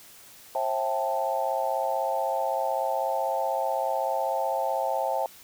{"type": "chord", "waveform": "sine", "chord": "A minor seventh", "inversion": "first", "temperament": "equal with one note detuned", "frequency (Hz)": [535.5, 659.3, 784, 880], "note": ["C5", "E5", "G5", "A5"], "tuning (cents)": [40, 0, 0, 0], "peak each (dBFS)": -30, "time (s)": [0.55, 5.26], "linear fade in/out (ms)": 2, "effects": ["white hiss -50 dBFS RMS until 5.43 s"]}